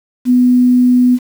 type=tone with quantisation; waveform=sine; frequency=248.6 Hz; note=B3; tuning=12 cents sharp; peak=-6 dBFS; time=0.25-1.19 s; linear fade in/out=50 ms; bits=6; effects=none